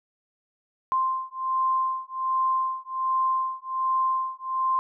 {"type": "beating tone pair", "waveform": "sine", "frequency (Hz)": [1046, 1047.3], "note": ["C6", "C6"], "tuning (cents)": [-1, 1], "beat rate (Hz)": 1.3, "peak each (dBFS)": -26, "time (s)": [0.92, 4.79], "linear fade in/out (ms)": 0, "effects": []}